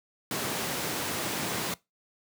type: high-pass noise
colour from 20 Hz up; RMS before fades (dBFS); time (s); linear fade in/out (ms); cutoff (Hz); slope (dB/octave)
pink; -32; 0.31-1.74; 2; 140; 12
effects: noise-tail reverb RT60 0.2 s tail -21 dB re dry + high-pass 80 Hz 12 dB/octave